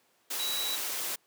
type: tone in noise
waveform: sine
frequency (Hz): 3910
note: B7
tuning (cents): -18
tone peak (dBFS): -32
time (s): 0.39-0.76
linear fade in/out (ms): 10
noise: white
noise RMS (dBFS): -34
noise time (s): 0.3-1.16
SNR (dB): -1
effects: pink hiss -68 dBFS RMS until 1.26 s + high-pass 300 Hz 12 dB/octave